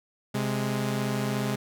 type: tone pair together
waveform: sawtooth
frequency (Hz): 130.84 / 207.7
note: C3 / G#3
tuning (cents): 0 / 0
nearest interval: minor sixth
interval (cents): 800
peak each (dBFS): -25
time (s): 0.34-1.56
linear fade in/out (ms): 10
effects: none